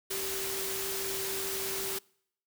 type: tone in noise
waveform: sine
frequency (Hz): 387.6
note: G4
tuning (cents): -20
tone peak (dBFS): -38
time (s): 0.1-1.99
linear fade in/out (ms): 10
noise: white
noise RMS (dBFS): -35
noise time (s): 0.1-1.99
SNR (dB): -6
effects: noise-tail reverb RT60 0.7 s tail -26 dB re dry